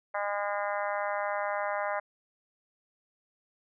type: harmonic tone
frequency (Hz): 203.6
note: G#3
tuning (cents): -34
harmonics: 3 / 4 / 5 / 6 / 7 / 8 / 9 / 10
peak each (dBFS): -33 / -35 / -37 / -39 / -40 / -41 / -42 / -43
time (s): 0.14-2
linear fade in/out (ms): 10
effects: none